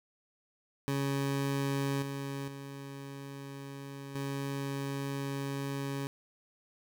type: tone with level steps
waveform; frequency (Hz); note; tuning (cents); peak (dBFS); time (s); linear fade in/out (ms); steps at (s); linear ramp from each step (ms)
20% pulse; 138.59; C#3; 0; -25 / -31 / -37 / -29; 0.88-6.07; 0; 2.02 / 2.48 / 4.15; 2
effects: none